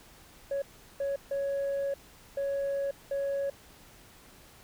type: tone bursts at uneven times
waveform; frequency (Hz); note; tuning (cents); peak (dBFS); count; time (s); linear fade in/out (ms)
sine; 556; C#5; +5; -26; 5; 0.51-0.62 / 1-1.16 / 1.31-1.94 / 2.37-2.91 / 3.11-3.5; 5
effects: tanh soft clip ceiling -27 dBFS + pink hiss -55 dBFS RMS until 4.63 s